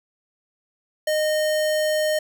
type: tone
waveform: square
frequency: 615 Hz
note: D#5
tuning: 20 cents flat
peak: -20 dBFS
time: 1.07-2.19 s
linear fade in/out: 5 ms
effects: none

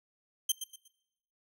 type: tone with echo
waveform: 15% pulse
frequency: 3136 Hz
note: G7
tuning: in tune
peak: -18 dBFS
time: 0.49-0.52 s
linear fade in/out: 5 ms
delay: 120 ms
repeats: 3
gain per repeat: -10 dB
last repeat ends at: 0.88 s
effects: noise-tail reverb RT60 0.9 s tail -22 dB re dry

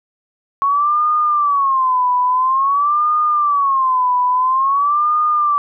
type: tone with vibrato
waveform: sine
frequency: 1100 Hz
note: C#6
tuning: 14 cents flat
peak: -12 dBFS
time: 0.62-5.58 s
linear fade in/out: 0 ms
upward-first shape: sine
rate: 0.49 Hz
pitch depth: 180 cents each way
effects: none

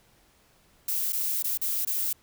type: noise with dropouts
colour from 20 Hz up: violet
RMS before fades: -28 dBFS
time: 0.88-2.13 s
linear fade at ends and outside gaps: 5 ms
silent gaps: 1.124-1.129 / 1.426-1.442 / 1.575-1.614 / 1.85-1.871 s
effects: pink hiss -62 dBFS RMS until 2.22 s

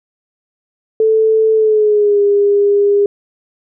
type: tone with pitch glide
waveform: sine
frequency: 440 to 405.8 Hz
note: A4 to G#4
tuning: 0 to -40 cents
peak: -8 dBFS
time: 1-3.06 s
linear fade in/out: 2 ms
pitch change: -140 cents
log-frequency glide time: 1.54-2.21 s
effects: none

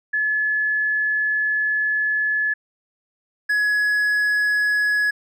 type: tone pair in turn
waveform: sine / triangle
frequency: 1714 / 1685.5 Hz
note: A6 / G#6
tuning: -46 / +25 cents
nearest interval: unison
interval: 29 cents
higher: first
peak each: -18 / -15 dBFS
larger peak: second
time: 0.13-2.54 / 3.49-5.11 s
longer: first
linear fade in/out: 10 ms
effects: none

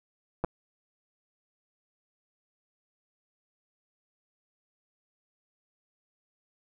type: clicks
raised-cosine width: 1 ms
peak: -15 dBFS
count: 2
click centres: 0.44 / 0.446 s
effects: none

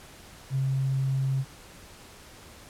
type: tone with tanh clipping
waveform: triangle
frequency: 134.2 Hz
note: C3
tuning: 44 cents sharp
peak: -23 dBFS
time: 0.5-1.45 s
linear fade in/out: 50 ms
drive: 2 dB
effects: pink hiss -49 dBFS RMS until 2.69 s + low-pass 12000 Hz 12 dB/octave

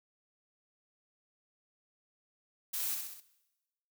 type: noise with echo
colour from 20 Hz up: blue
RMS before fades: -36 dBFS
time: 2.73-2.95 s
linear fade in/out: 10 ms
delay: 64 ms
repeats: 4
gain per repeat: -4 dB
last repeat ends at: 3.206 s
effects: noise-tail reverb RT60 1.0 s tail -18 dB re dry

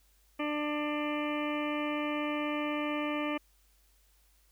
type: harmonic tone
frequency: 297.3 Hz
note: D4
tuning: 21 cents sharp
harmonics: 1 / 2 / 3 / 4 / 6 / 7 / 8 / 9 / 10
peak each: -33 / -37 / -43 / -39 / -45 / -45 / -41 / -50 / -46 dBFS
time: 0.39-3.38 s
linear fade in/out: 10 ms
effects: added 50 Hz sine -65 dBFS peak until 4.51 s + white hiss -69 dBFS RMS until 4.51 s

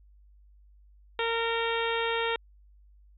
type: harmonic tone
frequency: 460 Hz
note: A#4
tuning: 23 cents flat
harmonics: 1 / 2 / 3 / 4 / 5 / 6 / 7 / 8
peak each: -30 / -33 / -35 / -36 / -37 / -38 / -38 / -39 dBFS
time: 1.19-2.36 s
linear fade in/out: 2 ms
effects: added 50 Hz sine -54 dBFS peak until 3.17 s

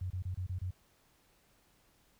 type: tone bursts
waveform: sine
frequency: 91.5 Hz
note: F#2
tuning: 19 cents flat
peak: -34 dBFS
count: 6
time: 0.01-0.708 s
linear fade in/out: 5 ms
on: 93 ms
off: 28 ms
effects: pink hiss -69 dBFS RMS until 2.19 s

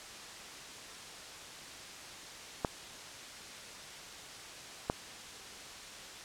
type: clicks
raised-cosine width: 1 ms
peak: -15 dBFS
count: 2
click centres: 2.648 / 4.899 s
effects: white hiss -47 dBFS RMS until 6.24 s + low-pass 7000 Hz 12 dB/octave

